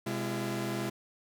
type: tone cluster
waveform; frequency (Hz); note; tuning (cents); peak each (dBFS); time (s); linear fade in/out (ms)
sawtooth; 126.8 / 205 / 338.1; B2 / G#3 / E4; +46 / -22 / +44; -33 / -32 / -32; 0.06-0.9; 10
effects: none